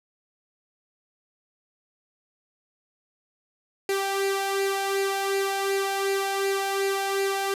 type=tone with flanger; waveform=sawtooth; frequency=392 Hz; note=G4; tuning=in tune; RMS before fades=-26 dBFS; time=3.89-7.54 s; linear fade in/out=2 ms; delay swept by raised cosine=0.43 to 1.23 ms; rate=2.7 Hz; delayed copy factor=+0.55; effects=resampled to 32000 Hz + 8-bit